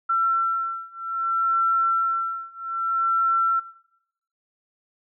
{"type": "beating tone pair", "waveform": "sine", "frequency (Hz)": [1348, 1348.62], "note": ["E6", "E6"], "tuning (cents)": [38, 39], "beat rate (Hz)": 0.62, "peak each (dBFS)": [-25, -24], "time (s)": [0.09, 3.6], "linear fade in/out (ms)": 10, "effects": ["noise-tail reverb RT60 0.8 s tail -17 dB re dry"]}